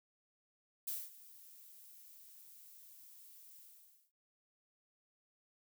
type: noise with ADSR envelope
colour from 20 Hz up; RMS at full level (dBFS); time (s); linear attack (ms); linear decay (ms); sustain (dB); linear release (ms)
violet; -39; 0.87-4.12; 7; 220; -19; 520
effects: none